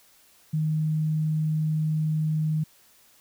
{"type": "tone", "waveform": "sine", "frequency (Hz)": 155.56, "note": "D#3", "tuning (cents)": 0, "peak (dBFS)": -22, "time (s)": [0.53, 2.64], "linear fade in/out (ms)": 10, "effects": ["white hiss -58 dBFS RMS until 3.2 s"]}